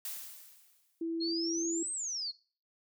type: noise with exponential decay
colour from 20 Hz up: blue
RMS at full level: -38 dBFS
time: 0.05-1.02 s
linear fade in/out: 2 ms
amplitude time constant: 210 ms
type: tone with pitch glide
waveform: sine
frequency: 330.3 to 332.2 Hz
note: E4 to E4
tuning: +4 to +13 cents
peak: -32 dBFS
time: 1.01-1.83 s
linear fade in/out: 5 ms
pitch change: +9 cents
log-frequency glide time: 1.18-1.26 s
type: exponential two-way sweep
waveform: sine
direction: up then down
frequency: 4186 to 8400 to 4186 Hz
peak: -34 dBFS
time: 1.2-2.32 s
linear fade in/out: 20 ms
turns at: 1.92 s
effects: noise-tail reverb RT60 0.4 s tail -21 dB re dry